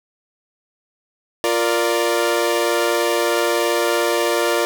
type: chord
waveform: sawtooth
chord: Bb major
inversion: second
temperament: equal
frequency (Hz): 349.2 / 466.2 / 587.3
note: F4 / Bb4 / D5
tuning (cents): 0 / 0 / 0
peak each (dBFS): -17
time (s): 1.44-4.65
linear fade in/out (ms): 0
effects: none